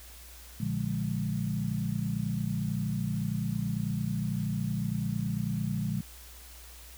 sine chord, Bb dominant seventh, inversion none, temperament equal with one note detuned, 116.54 / 145.9 / 174.61 / 207.7 Hz, Bb2 / D3 / F3 / Ab3, 0 / -11 / 0 / 0 cents, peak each -34 dBFS, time 0.6-6.01 s, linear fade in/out 5 ms, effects added 60 Hz sine -49 dBFS peak until 6.97 s + white hiss -51 dBFS RMS until 6.97 s

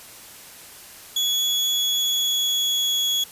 35% pulse tone with pitch glide, 3376 to 3351 Hz, G#7 to G#7, +28 to +15 cents, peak -18 dBFS, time 1.16-3.24 s, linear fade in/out 5 ms, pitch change -13 cents, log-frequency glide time 1.82-3.12 s, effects white hiss -43 dBFS RMS until 3.31 s + resampled to 32000 Hz

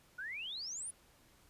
sine exponential sweep, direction up, 1429 to 10130 Hz, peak -40 dBFS, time 0.18-0.91 s, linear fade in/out 10 ms, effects pink hiss -66 dBFS RMS until 1.49 s + resampled to 32000 Hz

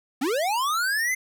square linear sweep, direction up, 234.9 to 2093 Hz, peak -23 dBFS, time 0.21-1.15 s, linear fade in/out 10 ms, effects none

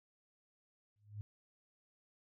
sine tone with exponential growth, 104.1 Hz, G#2, 5 cents sharp, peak -38 dBFS, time 0.96-1.21 s, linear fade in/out 0 ms, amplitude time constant 53 ms, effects none

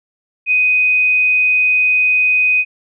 sine tone, 2500 Hz, D#7, 8 cents sharp, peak -10 dBFS, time 0.46-2.65 s, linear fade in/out 50 ms, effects none

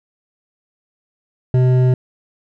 triangle tone with hard clipping, 127.2 Hz, C3, 48 cents flat, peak -12 dBFS, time 1.54-1.94 s, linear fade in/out 2 ms, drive 13 dB, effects none

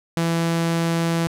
sawtooth tone, 166.8 Hz, E3, 21 cents sharp, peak -15 dBFS, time 0.17-1.27 s, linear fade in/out 0 ms, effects low-pass 12000 Hz 12 dB/octave

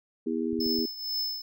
harmonic tone, 81.1 Hz, E2, 28 cents flat, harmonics 3 / 4 / 5, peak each -30 / -31 / -32 dBFS, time 0.26-0.86 s, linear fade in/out 10 ms
clicks, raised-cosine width 5 ms, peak -32 dBFS, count 4, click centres 0.53 / 0.591 / 0.663 / 0.788 s
square tone with tremolo, 5240 Hz, E8, 11 cents flat, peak -27 dBFS, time 0.6-1.42 s, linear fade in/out 5 ms, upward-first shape triangle, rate 2.1 Hz, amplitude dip 80%
effects none

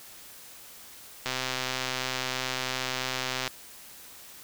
click train, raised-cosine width 0.2 ms, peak -12 dBFS, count 287, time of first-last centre 1.26-3.477 s, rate 129 Hz, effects white hiss -48 dBFS RMS until 4.43 s

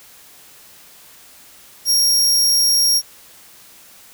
sawtooth tone, 5588 Hz, F8, in tune, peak -10 dBFS, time 1.85-3.02 s, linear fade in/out 50 ms, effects white hiss -45 dBFS RMS until 4.13 s

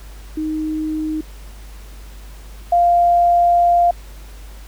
sine tone pair in turn, 311.1 / 696.4 Hz, D#4 / F5, 0 / -5 cents, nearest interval octave + major second, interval 1395 cents, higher second, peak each -19 / -10 dBFS, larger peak second, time 0.37-1.21 / 2.72-3.91 s, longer second, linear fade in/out 5 ms, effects added 50 Hz sine -34 dBFS peak until 4.67 s + pink hiss -45 dBFS RMS until 4.67 s

